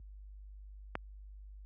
click, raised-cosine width 0.5 ms, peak -19 dBFS, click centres 0.954 s, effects added 50 Hz sine -39 dBFS peak until 1.65 s + high-pass 80 Hz 12 dB/octave

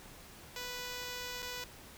5% pulse tone with dropouts, 493.9 Hz, B4, in tune, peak -28 dBFS, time 0.56-1.64 s, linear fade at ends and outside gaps 2 ms, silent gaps 1.422-1.426 s, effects pink hiss -53 dBFS RMS until 1.97 s

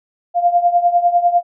sine tone with tremolo, 699 Hz, F5, 1 cent sharp, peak -7 dBFS, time 0.34-1.43 s, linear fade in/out 50 ms, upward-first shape triangle, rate 10 Hz, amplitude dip 85%, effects none

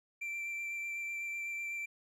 triangle tone with vibrato, 2349 Hz, D7, in tune, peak -35 dBFS, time 0.21-1.86 s, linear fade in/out 10 ms, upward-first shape sine, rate 8 Hz, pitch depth 11 cents each way, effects none

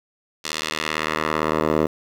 10% pulse tone with band-pass filter sweep, 77.78 Hz, D#2, in tune, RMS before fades -23 dBFS, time 0.44-1.87 s, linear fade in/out 10 ms, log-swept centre 4900 to 520 Hz, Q 0.94, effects 7-bit

